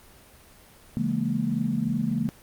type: chord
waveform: sine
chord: A# half-diminished seventh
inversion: first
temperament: just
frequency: 139.85 / 167.82 / 209.8 / 233.1 Hz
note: C#3 / E3 / G#3 / A#3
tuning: +16 / +31 / +18 / 0 cents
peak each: -31 / -31 / -28 / -27 dBFS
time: 0.97-2.29 s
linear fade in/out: 0 ms
effects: pink hiss -52 dBFS RMS until 2.42 s + Opus 24 kbps